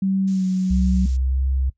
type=tone with pitch glide; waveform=sine; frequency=192.4 to 186.28 Hz; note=G3 to F#3; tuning=-32 to +12 cents; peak=-17 dBFS; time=0.02-1.06 s; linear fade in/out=5 ms; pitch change=-56 cents; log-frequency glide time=0.29-0.45 s
type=noise; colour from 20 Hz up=violet; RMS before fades=-35 dBFS; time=0.27-1.17 s; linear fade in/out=10 ms
type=tone with vibrato; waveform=sine; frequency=65.6 Hz; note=C2; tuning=5 cents sharp; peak=-18 dBFS; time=0.7-1.7 s; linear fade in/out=10 ms; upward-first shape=sine; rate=1.6 Hz; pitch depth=21 cents each way
effects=noise-tail reverb RT60 0.1 s tail -17 dB re dry + resampled to 16000 Hz